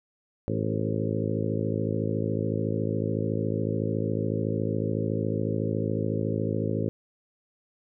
harmonic tone with a mistuned harmonic, 53.9 Hz, A1, 35 cents flat, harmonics 2 / 3 / 4 / 5 / 6 / 7 / 8 / 9 / 10, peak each -30 / -32 / -33 / -34 / -35 / -35 / -36 / -37 / -37 dBFS, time 0.48-6.89 s, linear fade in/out 0 ms, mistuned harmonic 8, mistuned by +25 cents, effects none

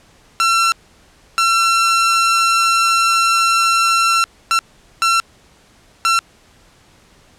sawtooth tone bursts at uneven times, 1352 Hz, E6, 43 cents sharp, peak -8 dBFS, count 5, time 0.4-0.72 / 1.38-4.24 / 4.51-4.59 / 5.02-5.2 / 6.05-6.19 s, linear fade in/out 0 ms, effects pink hiss -50 dBFS RMS until 7.38 s + low-pass 9000 Hz 12 dB/octave

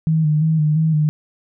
sine tone with vibrato, 155.56 Hz, D#3, in tune, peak -13 dBFS, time 0.07-1.09 s, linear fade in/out 0 ms, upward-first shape square, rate 2.9 Hz, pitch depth 41 cents each way, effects none

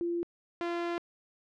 sine / sawtooth tone pair in turn, 343.6 / 343.6 Hz, F4 / F4, -28 / -28 cents, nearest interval unison, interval 0 cents, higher neither, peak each -29 / -27 dBFS, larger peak second, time 0.01-0.23 / 0.61-0.98 s, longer second, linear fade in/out 0 ms, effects low-pass 3000 Hz 12 dB/octave

